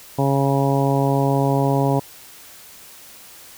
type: harmonic tone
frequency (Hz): 137.9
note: C#3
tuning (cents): -9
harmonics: 1 / 2 / 3 / 4 / 5 / 6 / 7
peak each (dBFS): -19 / -22 / -24 / -25 / -26 / -27 / -27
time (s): 0.18-2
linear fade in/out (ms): 10
effects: white hiss -43 dBFS RMS until 3.57 s